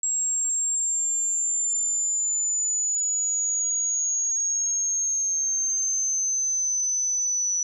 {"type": "exponential sweep", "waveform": "sine", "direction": "down", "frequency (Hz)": [7610, 5920], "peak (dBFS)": -22, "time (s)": [0.03, 7.63], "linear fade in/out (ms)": 2, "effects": []}